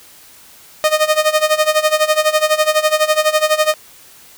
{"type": "tone with tremolo", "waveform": "sawtooth", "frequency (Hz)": 617, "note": "D#5", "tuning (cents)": -15, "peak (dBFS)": -5, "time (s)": [0.84, 3.74], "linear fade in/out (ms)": 0, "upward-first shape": "sine", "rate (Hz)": 12, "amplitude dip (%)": 85, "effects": ["white hiss -43 dBFS RMS until 4.37 s"]}